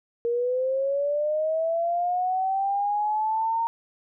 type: linear sweep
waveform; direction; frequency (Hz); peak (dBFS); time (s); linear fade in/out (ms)
sine; up; 466.2 to 924; -22; 0.25-3.67; 0
effects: none